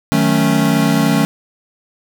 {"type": "chord", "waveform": "square", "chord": "D# half-diminished seventh", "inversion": "none", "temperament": "equal with one note detuned", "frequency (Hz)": [155.56, 185, 218.9, 277.2], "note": ["D#3", "F#3", "A3", "C#4"], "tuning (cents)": [0, 0, -9, 0], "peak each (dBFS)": [-18, -20, -17, -17], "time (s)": [0.12, 1.25], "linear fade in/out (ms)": 0, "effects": []}